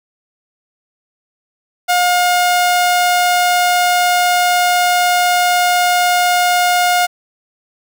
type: tone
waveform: sawtooth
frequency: 714 Hz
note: F5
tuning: 38 cents sharp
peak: -7 dBFS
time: 1.88-7.07 s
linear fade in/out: 20 ms
effects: none